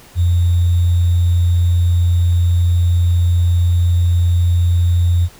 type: tone with sample-and-hold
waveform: sine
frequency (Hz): 87.2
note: F2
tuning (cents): -2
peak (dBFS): -10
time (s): 0.15-5.29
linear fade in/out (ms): 50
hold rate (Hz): 3675
effects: pink hiss -43 dBFS RMS until 5.39 s